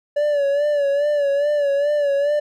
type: tone with vibrato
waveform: triangle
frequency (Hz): 575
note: D5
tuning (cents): -37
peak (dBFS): -14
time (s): 0.16-2.4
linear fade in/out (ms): 10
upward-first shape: sine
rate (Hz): 2.4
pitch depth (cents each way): 57
effects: none